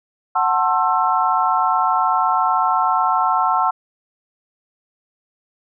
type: chord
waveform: sine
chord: F# half-diminished seventh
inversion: none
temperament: just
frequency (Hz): 740 / 888 / 1065.6 / 1332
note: F#5 / A5 / C6 / E6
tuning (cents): 0 / +16 / +31 / +18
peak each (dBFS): -20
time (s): 0.35-3.71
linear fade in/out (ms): 10
effects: none